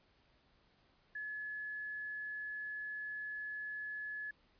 sine tone, 1707 Hz, G#6, 47 cents sharp, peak -40 dBFS, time 1.15-4.31 s, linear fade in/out 5 ms, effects pink hiss -71 dBFS RMS until 4.59 s + resampled to 11025 Hz

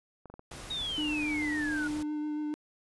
clicks, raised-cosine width 1 ms, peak -33 dBFS, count 6, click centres 0.257 / 0.3 / 0.34 / 0.394 / 0.517 / 0.602 s
pink noise, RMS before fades -44 dBFS, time 0.51-2.03 s, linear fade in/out 5 ms
sine exponential sweep, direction down, 3815 to 1423 Hz, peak -32 dBFS, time 0.7-1.88 s, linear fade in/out 10 ms
triangle tone with vibrato, 301.1 Hz, D4, 43 cents sharp, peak -29 dBFS, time 0.98-2.54 s, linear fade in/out 0 ms, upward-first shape sine, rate 7.2 Hz, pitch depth 12 cents each way
effects resampled to 24000 Hz

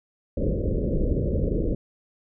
pink low-pass noise, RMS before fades -24 dBFS, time 0.37-1.75 s, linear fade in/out 5 ms, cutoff 580 Hz, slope 96 dB/octave, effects none

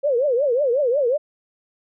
sine tone with vibrato, 527 Hz, C5, 12 cents sharp, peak -16 dBFS, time 0.03-1.18 s, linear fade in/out 20 ms, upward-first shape triangle, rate 5.5 Hz, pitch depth 260 cents each way, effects none

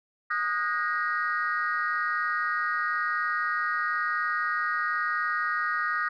sine tone cluster, 1238 / 1456 / 1619 / 1878 Hz, D#6 / F#6 / G#6 / A#6, -9 / -28 / -45 / +12 cents, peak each -28 / -30 / -34 / -30 dBFS, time 0.3-6.09 s, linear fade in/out 10 ms, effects tanh soft clip ceiling -18 dBFS

